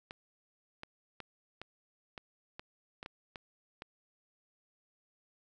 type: clicks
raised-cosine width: 0.3 ms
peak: -27 dBFS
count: 10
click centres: 0.109 / 0.834 / 1.203 / 1.616 / 2.178 / 2.595 / 3.029 / 3.061 / 3.358 / 3.821 s
effects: none